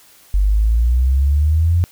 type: exponential sweep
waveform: sine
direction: up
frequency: 47.69 to 89 Hz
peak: -11 dBFS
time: 0.34-1.84 s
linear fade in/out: 0 ms
effects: white hiss -48 dBFS RMS until 1.91 s